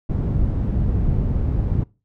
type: low-pass noise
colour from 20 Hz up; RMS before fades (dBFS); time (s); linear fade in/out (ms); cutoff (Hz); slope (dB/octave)
white; -20; 0.09-1.84; 10; 120; 12
effects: noise-tail reverb RT60 0.3 s tail -23 dB re dry

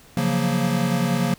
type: chord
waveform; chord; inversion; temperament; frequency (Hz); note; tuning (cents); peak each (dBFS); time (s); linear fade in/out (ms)
square; Gb major seventh; second; equal; 138.59 / 174.61 / 185 / 233.1; Db3 / F3 / Gb3 / Bb3; 0 / 0 / 0 / 0; -26 / -25 / -27 / -25; 0.17-1.34; 2
effects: pink hiss -50 dBFS RMS until 1.38 s

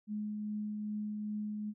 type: tone with tremolo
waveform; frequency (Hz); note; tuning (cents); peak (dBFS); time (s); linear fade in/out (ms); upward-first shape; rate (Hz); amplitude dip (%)
sine; 210.7; G#3; +25; -34; 0.07-1.74; 50; triangle; 2.5; 25
effects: none

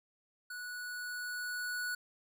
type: tone with level ramp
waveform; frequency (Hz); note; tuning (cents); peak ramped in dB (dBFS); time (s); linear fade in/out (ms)
square; 1471; F#6; -11; -42 to -35; 0.5-1.95; 5
effects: none

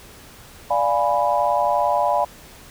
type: chord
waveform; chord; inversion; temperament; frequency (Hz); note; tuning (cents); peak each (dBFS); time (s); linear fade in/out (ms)
sine; D diminished seventh; none; equal; 587.3 / 698.5 / 830.6 / 987.8; D5 / F5 / Ab5 / Cb6; 0 / 0 / 0 / 0; -22; 0.7-2.25; 10
effects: pink hiss -44 dBFS RMS until 2.7 s

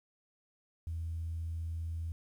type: tone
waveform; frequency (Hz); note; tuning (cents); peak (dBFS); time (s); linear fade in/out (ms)
sine; 82.41; E2; 0; -34; 0.87-2.12; 0
effects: tanh soft clip ceiling -30 dBFS + 11-bit

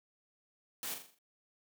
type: noise with echo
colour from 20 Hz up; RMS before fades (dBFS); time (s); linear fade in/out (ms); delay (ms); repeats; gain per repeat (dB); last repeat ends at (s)
white; -40; 0.83-0.94; 0; 41; 6; -6; 1.186
effects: high-pass 150 Hz 12 dB/octave

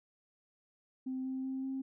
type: tone with pitch steps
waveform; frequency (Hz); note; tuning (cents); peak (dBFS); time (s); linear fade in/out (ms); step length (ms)
sine; 260 / 262.1 / 264.2 / 266.4; C4 / C4 / C4 / C4; -11 / +3 / +17 / +31; -34; 1.06-1.82; 10; 190
effects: tanh soft clip ceiling -30 dBFS

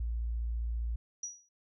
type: tone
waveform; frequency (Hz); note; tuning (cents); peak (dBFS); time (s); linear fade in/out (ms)
sine; 57.5; A#1; -23; -31; 0-0.96; 5
type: tone with exponential decay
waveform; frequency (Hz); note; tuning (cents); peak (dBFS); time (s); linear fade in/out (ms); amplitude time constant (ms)
sine; 5810; F#8; -32; -33; 1.23-1.49; 5; 56
effects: none

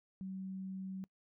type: tone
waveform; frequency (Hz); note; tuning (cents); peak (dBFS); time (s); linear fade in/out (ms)
sine; 190; F#3; +46; -40; 0.21-1.04; 0
effects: noise-tail reverb RT60 0.1 s tail -24 dB re dry

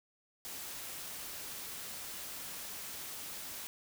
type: noise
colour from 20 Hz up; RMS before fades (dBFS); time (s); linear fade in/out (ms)
white; -44; 0.45-3.67; 0
effects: none

